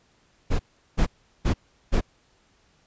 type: noise bursts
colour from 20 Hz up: brown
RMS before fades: -19 dBFS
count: 4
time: 0.5-2.012 s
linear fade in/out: 20 ms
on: 93 ms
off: 380 ms
effects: pink hiss -63 dBFS RMS until 2.86 s + resampled to 16000 Hz